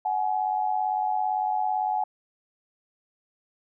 sine tone pair together, 746.2 / 844 Hz, F#5 / G#5, +14 / +28 cents, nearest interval major second, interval 214 cents, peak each -26 dBFS, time 0.05-2.04 s, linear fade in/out 5 ms, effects none

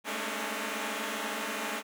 5% pulse tone cluster, 206.4 / 218.8 / 227 / 276 / 301 Hz, G#3 / A3 / A#3 / C#4 / D4, -10 / -9 / -46 / -7 / +43 cents, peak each -28 dBFS, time 0.04-1.83 s, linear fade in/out 50 ms, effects none

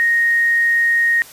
sine tone, 1864.7 Hz, A#6, in tune, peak -12 dBFS, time 0-1.22 s, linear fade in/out 0 ms, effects white hiss -40 dBFS RMS until 1.32 s + resampled to 32000 Hz

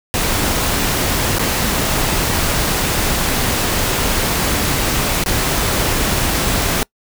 pink noise with dropouts, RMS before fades -17 dBFS, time 0.14-6.83 s, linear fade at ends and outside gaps 0 ms, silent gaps 1.385-1.394 / 5.238-5.261 s, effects noise-tail reverb RT60 0.1 s tail -25 dB re dry

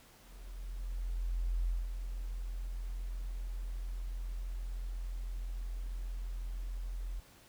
sine tone with ADSR envelope, 43.07 Hz, F1, 23 cents flat, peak -29 dBFS, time 0.18-7.2 s, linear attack 1500 ms, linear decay 200 ms, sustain -7 dB, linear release 7 ms, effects pink hiss -60 dBFS RMS until 7.48 s

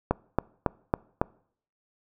click train, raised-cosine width 1 ms, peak -8 dBFS, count 5, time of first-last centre 0.11-1.215 s, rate 3.62 Hz, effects noise-tail reverb RT60 0.6 s tail -24 dB re dry

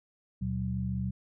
sine tone cluster, 74.9 / 122.4 / 188.7 Hz, D2 / B2 / F#3, +35 / -15 / +34 cents, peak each -36 / -33 / -33 dBFS, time 0.41-1.11 s, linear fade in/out 10 ms, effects none

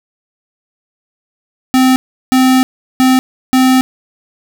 square tone bursts at uneven times, 258.8 Hz, C4, 19 cents flat, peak -7 dBFS, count 4, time 1.74-1.96 / 2.32-2.63 / 3-3.19 / 3.53-3.81 s, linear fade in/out 0 ms, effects none

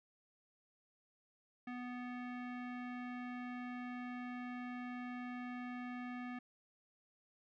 square tone with low-pass filter, 247 Hz, B3, in tune, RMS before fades -45 dBFS, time 1.67-6.39 s, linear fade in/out 5 ms, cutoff 2100 Hz, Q 2.3, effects none

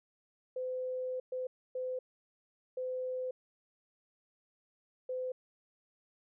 sine tone bursts at uneven times, 510 Hz, C5, 44 cents flat, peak -34 dBFS, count 5, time 0.56-1.2 / 1.32-1.47 / 1.75-1.99 / 2.77-3.31 / 5.09-5.32 s, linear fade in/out 5 ms, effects none

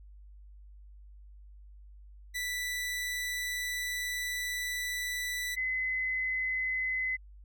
sawtooth / sine tone pair in turn, 1975.5 / 2033 Hz, B6 / B6, 0 / +50 cents, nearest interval unison, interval 50 cents, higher second, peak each -29 / -29 dBFS, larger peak neither, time 2.34-5.56 / 5.56-7.17 s, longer first, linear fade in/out 20 ms, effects added 50 Hz sine -49 dBFS peak until 7.44 s

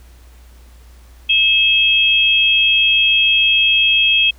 sine tone pair together, 2600 / 3247 Hz, E7 / G#7, -24 / -40 cents, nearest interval major third, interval 384 cents, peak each -13 dBFS, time 1.29-4.31 s, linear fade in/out 10 ms, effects added 60 Hz sine -40 dBFS peak until 4.38 s + pink hiss -51 dBFS RMS until 4.38 s

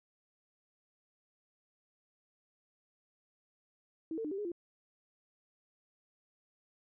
sine tone with pitch steps, 322.5 / 449.4 / 302.1 / 390.7 / 416.4 / 344.9 Hz, E4 / A4 / D4 / G4 / G#4 / F4, -38 / +37 / +49 / -6 / +5 / -22 cents, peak -35 dBFS, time 4.11-4.518 s, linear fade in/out 2 ms, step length 68 ms, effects none

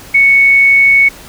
sine tone, 2217 Hz, C#7, in tune, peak -4 dBFS, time 0.14-1.09 s, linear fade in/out 10 ms, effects pink hiss -34 dBFS RMS until 1.28 s

